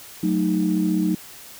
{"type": "chord", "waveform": "sine", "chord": "D# diminished", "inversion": "first", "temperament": "equal", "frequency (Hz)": [185, 220, 311.1], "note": ["F#3", "A3", "D#4"], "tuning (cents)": [0, 0, 0], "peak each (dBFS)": [-21, -25, -21], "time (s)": [0.23, 1.15], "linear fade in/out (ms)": 5, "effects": ["tanh soft clip ceiling -9 dBFS", "white hiss -42 dBFS RMS until 1.59 s"]}